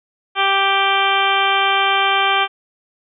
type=harmonic tone; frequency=392 Hz; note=G4; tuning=in tune; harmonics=1 / 2 / 3 / 4 / 5 / 6 / 7 / 8 / 9; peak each=-26 / -19 / -19 / -22 / -29 / -21 / -28 / -21 / -31 dBFS; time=0.35-2.48 s; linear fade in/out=50 ms; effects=none